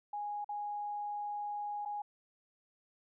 sine tone with dropouts, 827 Hz, G#5, 8 cents flat, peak -36 dBFS, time 0.13-2.02 s, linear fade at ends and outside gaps 5 ms, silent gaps 0.445-0.49 / 1.851-1.857 s, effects none

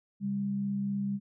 sine tone pair together, 136.07 / 200 Hz, C#3 / G3, -32 / +35 cents, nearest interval perfect fifth, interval 667 cents, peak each -40 / -29 dBFS, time 0.2-1.2 s, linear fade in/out 50 ms, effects none

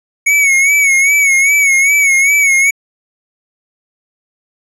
square tone with vibrato, 2224 Hz, C#7, 5 cents sharp, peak -8 dBFS, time 0.26-2.71 s, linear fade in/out 10 ms, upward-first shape sine, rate 2.5 Hz, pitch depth 67 cents each way, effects low-pass 12000 Hz 12 dB/octave

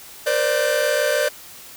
45% pulse tone cluster, 478.6 / 526 / 592 / 1540 Hz, A#4 / C5 / D5 / G6, +46 / +9 / +14 / -31 cents, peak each -26 / -24 / -20 / -26 dBFS, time 0.26-1.29 s, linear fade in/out 10 ms, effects white hiss -41 dBFS RMS until 1.76 s

